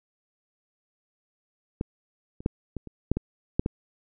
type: clicks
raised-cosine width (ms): 3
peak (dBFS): -14 / -28 / -10 / -20 / -27 / -9 / -14 / -8 / -12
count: 9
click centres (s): 1.811 / 2.405 / 2.461 / 2.767 / 2.873 / 3.116 / 3.17 / 3.595 / 3.661
effects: none